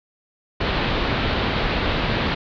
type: low-pass noise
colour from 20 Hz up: pink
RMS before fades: -22 dBFS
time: 0.6-2.35 s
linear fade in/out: 10 ms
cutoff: 4200 Hz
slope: 48 dB/octave
effects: none